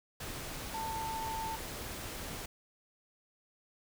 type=tone in noise; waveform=sine; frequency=892 Hz; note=A5; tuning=23 cents sharp; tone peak=-36 dBFS; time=0.74-1.56 s; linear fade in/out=5 ms; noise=pink; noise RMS=-42 dBFS; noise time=0.2-2.46 s; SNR=+3 dB; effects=none